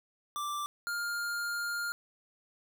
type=tone pair in turn; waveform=square; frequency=1174.7 / 1406.7 Hz; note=D6 / F6; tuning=0 / +12 cents; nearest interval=minor third; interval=312 cents; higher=second; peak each=-34 / -33 dBFS; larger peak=second; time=0.36-0.66 / 0.87-1.92 s; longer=second; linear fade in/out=0 ms; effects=none